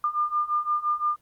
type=beating tone pair; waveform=sine; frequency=1200 / 1205.8 Hz; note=D6 / D6; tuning=+37 / +45 cents; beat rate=5.8 Hz; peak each=-27 / -25 dBFS; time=0.04-1.16 s; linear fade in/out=2 ms; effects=pink hiss -65 dBFS RMS until 1.21 s + Opus 24 kbps